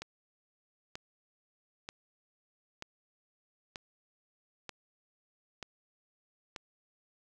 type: click train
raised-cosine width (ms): 0.2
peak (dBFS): -23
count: 8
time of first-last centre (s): 0.02-6.562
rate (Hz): 1.07
effects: none